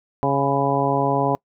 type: harmonic tone with a mistuned harmonic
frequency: 138.6 Hz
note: C#3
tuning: in tune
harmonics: 1 / 2 / 3 / 4 / 5 / 6 / 7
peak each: -25 / -25 / -25 / -25 / -25 / -25 / -25 dBFS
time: 0.23-1.35 s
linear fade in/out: 0 ms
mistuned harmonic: 7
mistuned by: +36 cents
effects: noise-tail reverb RT60 0.1 s tail -26 dB re dry